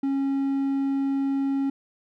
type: tone with hard clipping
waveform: triangle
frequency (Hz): 274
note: C#4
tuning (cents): -20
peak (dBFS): -23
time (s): 0.03-1.7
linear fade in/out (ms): 5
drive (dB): 6
effects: none